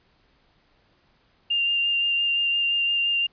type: tone with vibrato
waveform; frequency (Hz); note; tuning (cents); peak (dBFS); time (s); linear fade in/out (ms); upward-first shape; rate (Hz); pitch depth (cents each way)
sine; 2794; F7; 0; -20; 1.5-3.27; 10; sine; 5.8; 12
effects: pink hiss -63 dBFS RMS until 3.32 s + resampled to 11025 Hz